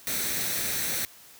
white noise with comb filter, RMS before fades -29 dBFS, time 0.07-1.05 s, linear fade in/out 0 ms, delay 0.5 ms, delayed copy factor +0.5, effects white hiss -51 dBFS RMS until 1.39 s + high-pass 60 Hz 12 dB/octave

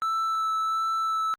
triangle tone with vibrato, 1318 Hz, E6, 1 cent flat, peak -22 dBFS, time 0.02-1.34 s, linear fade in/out 0 ms, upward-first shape sine, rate 1.4 Hz, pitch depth 10 cents each way, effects Opus 24 kbps

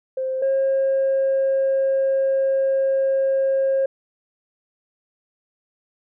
sine tone pair in turn, 523.3 / 538.3 Hz, C5 / C5, 0 / +49 cents, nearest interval unison, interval 49 cents, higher second, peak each -21 / -15 dBFS, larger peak second, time 0.17-0.42 / 0.42-3.86 s, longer second, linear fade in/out 5 ms, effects tanh soft clip ceiling -14 dBFS

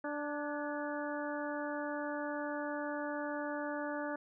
harmonic tone with a mistuned harmonic, 293.7 Hz, D4, in tune, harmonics 1 / 2 / 3 / 4 / 5 / 6, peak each -40 / -40 / -44 / -47 / -45 / -47 dBFS, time 0.04-4.16 s, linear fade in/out 5 ms, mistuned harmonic 6, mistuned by -54 cents, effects none

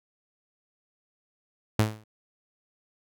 sawtooth tone with exponential decay, 108.1 Hz, A2, 30 cents flat, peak -13 dBFS, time 1.79-2.04 s, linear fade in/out 5 ms, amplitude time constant 53 ms, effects none

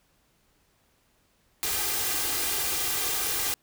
white noise with comb filter, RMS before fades -28 dBFS, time 1.63-3.54 s, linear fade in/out 0 ms, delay 2.5 ms, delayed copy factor +0.65, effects pink hiss -67 dBFS RMS until 3.62 s

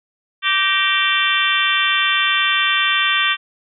harmonic tone with a mistuned harmonic, 389.7 Hz, G4, 10 cents flat, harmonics 3 / 4 / 5 / 6 / 7 / 8 / 9, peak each -22 / -22 / -22 / -22 / -22 / -22 / -22 dBFS, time 0.42-3.37 s, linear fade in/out 50 ms, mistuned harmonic 5, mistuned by -62 cents, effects none

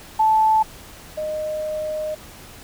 sine tone pair in turn, 874 / 616.4 Hz, A5 / D#5, -12 / -16 cents, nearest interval tritone, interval 604 cents, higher first, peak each -13 / -23 dBFS, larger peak first, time 0.19-0.63 / 1.17-2.15 s, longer second, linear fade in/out 10 ms, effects pink hiss -42 dBFS RMS until 2.63 s

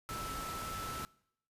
sine tone in noise, 1318.5 Hz, E6, in tune, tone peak -41 dBFS, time 0.09-1.05 s, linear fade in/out 0 ms, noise pink, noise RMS -43 dBFS, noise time 0.09-1.05 s, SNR -1 dB, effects noise-tail reverb RT60 0.7 s tail -23 dB re dry + resampled to 32000 Hz

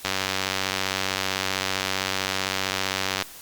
click train, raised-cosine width 0.2 ms, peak -6 dBFS, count 304, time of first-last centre 0.05-3.223 s, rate 95.5 Hz, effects white hiss -43 dBFS RMS until 3.41 s + Opus 48 kbps

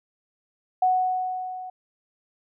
sine tone with level ramp, 740 Hz, F#5, in tune, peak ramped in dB -16 to -34 dBFS, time 0.82-1.7 s, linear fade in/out 5 ms, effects none

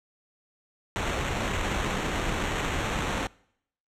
pink noise with sample-and-hold, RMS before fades -29 dBFS, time 0.96-3.27 s, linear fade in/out 0 ms, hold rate 4900 Hz, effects noise-tail reverb RT60 0.7 s tail -24 dB re dry + low-pass 8000 Hz 12 dB/octave

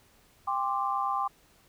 sine chord, G suspended fourth, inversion none, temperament equal with one note detuned, 796.3 / 1046.5 / 1174.7 Hz, G5 / C6 / D6, +27 / 0 / 0 cents, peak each -31 dBFS, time 0.47-1.28 s, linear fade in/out 10 ms, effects pink hiss -62 dBFS RMS until 1.68 s

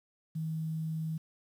sine tone with quantisation, 159.3 Hz, D#3, 41 cents sharp, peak -32 dBFS, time 0.35-1.18 s, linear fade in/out 10 ms, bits 10, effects none

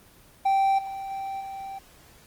triangle tone with level steps, 780 Hz, G5, 9 cents flat, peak -17 / -30 / -28 / -32 dBFS, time 0.45-1.79 s, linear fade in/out 10 ms, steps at 0.78 / 1.1 / 1.4 s, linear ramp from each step 10 ms, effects pink hiss -54 dBFS RMS until 2.26 s + Opus 24 kbps

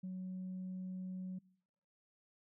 sine tone, 185.3 Hz, F#3, 3 cents sharp, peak -39 dBFS, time 0.03-1.39 s, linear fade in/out 10 ms, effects noise-tail reverb RT60 0.8 s tail -26 dB re dry + tanh soft clip ceiling -38 dBFS

